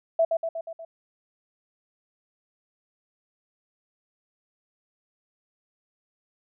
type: tone with echo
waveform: sine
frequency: 659.3 Hz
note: E5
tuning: in tune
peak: -17 dBFS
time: 0.19-0.25 s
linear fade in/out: 5 ms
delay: 120 ms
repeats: 5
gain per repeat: -4 dB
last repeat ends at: 0.85 s
effects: none